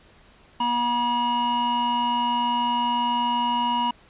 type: tone pair together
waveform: square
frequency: 240.5 / 962 Hz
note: B3 / B5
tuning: -46 / -46 cents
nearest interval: 2 octaves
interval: 2400 cents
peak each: -30 / -22 dBFS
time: 0.6-3.91 s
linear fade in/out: 5 ms
effects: pink hiss -54 dBFS RMS until 4.09 s + resampled to 8000 Hz